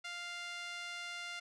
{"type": "tone with band-pass filter", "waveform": "5% pulse", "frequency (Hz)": 698.5, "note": "F5", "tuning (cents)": 0, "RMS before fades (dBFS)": -44, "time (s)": [0.04, 1.4], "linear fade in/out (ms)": 10, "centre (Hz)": 1800, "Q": 1.1, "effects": []}